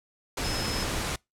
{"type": "tone in noise", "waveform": "sine", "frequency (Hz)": 5160, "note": "E8", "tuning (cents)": -38, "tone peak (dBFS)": -34, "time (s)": [0.44, 0.84], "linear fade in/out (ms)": 5, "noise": "pink", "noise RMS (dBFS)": -30, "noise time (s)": [0.37, 1.16], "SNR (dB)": -7, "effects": ["noise-tail reverb RT60 0.2 s tail -25 dB re dry", "low-pass 10000 Hz 12 dB/octave"]}